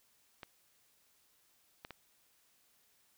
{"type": "clicks", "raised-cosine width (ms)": 0.3, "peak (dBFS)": -29, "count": 3, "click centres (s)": [0.432, 1.849, 1.907], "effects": ["white hiss -71 dBFS RMS until 3.17 s"]}